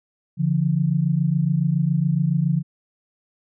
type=tone pair together; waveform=sine; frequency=143.6 / 170.77 Hz; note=D3 / F3; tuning=-39 / -39 cents; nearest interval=minor third; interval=300 cents; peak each=-20 dBFS; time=0.37-2.63 s; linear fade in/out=50 ms; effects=none